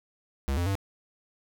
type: tone with pitch steps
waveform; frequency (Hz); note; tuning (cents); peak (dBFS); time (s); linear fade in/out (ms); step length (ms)
square; 68.3 / 87.2 / 98; C#2 / F2 / G2; -25 / -2 / 0; -26; 0.48-0.753; 0; 91
effects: none